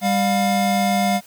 square tone pair together, 198.1 / 709.8 Hz, G3 / F5, +18 / +28 cents, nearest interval octave + minor seventh, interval 2210 cents, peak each -20 dBFS, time 0.01-1.21 s, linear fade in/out 50 ms, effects white hiss -48 dBFS RMS until 1.26 s

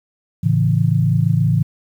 sine chord, A major, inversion none, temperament equal, 110 / 138.59 / 164.81 Hz, A2 / C#3 / E3, 0 / 0 / 0 cents, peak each -17 dBFS, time 0.43-1.63 s, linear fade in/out 10 ms, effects 8-bit

